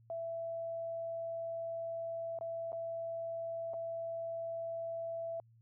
sine tone with dropouts, 665 Hz, E5, 15 cents sharp, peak -37 dBFS, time 0.1-5.4 s, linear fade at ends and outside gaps 1 ms, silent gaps 2.388-2.41 / 2.72-2.729 / 3.735-3.74 s, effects added 114 Hz sine -61 dBFS peak until 5.61 s

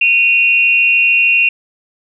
sine tone pair together, 2483 / 2750 Hz, D#7 / F7, -4 / -27 cents, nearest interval major second, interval 177 cents, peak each -12 / -10 dBFS, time 0.01-1.49 s, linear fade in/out 5 ms, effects none

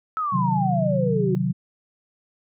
sine exponential sweep, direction down, 1315 to 358.3 Hz, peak -22 dBFS, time 0.17-1.35 s, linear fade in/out 0 ms
sine chord, C diminished, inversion none, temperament equal with one note detuned, 131.8 / 155.56 / 185 Hz, C3 / Eb3 / Gb3, +13 / 0 / 0 cents, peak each -25 / -26 / -23 dBFS, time 0.32-1.53 s, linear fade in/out 20 ms
effects none

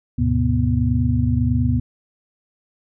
sine tone cluster, 75.4 / 103.8 / 125.5 / 244.4 Hz, D2 / G#2 / B2 / B3, +46 / 0 / +28 / -18 cents, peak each -21 dBFS, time 0.18-1.8 s, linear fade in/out 10 ms, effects none

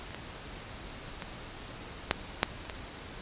clicks, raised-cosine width 0.3 ms, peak -28 / -23 / -21 / -7 / -6 / -29 / -20 dBFS, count 7, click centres 0.107 / 0.146 / 1.222 / 2.111 / 2.431 / 2.653 / 2.698 s, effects pink hiss -44 dBFS RMS until 3.21 s + resampled to 8000 Hz

